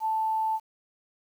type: tone with quantisation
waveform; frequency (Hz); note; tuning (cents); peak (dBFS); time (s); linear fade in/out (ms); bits
sine; 880; A5; 0; -24; 0-0.6; 50; 9
effects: none